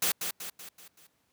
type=noise with echo; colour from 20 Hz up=white; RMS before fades=-27 dBFS; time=0.02-0.12 s; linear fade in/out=5 ms; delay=190 ms; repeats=5; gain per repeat=-6 dB; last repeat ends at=1.07 s; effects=pink hiss -72 dBFS RMS until 1.32 s + high-pass 100 Hz 12 dB/octave